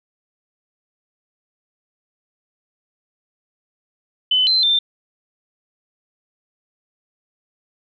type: tone with pitch steps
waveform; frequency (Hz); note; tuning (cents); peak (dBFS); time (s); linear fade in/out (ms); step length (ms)
sine; 3023 / 4092 / 3575; F#7 / C8 / A7; +36 / -39 / +27; -13; 4.31-4.79; 5; 160
effects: none